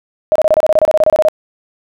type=tone bursts; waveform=sine; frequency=622.3 Hz; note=D#5; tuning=in tune; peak=-6 dBFS; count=16; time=0.32-1.285 s; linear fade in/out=0 ms; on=35 ms; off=27 ms; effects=none